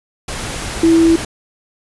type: tone in noise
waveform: sine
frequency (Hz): 329.6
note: E4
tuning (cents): 0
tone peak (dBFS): -7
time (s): 0.83-1.16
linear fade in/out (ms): 5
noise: pink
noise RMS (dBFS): -24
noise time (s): 0.28-1.25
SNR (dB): +14
effects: resampled to 24000 Hz

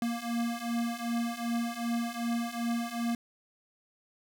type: beating tone pair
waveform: square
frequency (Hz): 233.1 / 235.7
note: A#3 / A#3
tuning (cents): 0 / +19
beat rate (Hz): 2.6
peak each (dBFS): -35 / -33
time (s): 0.02-3.15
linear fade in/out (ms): 2
effects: none

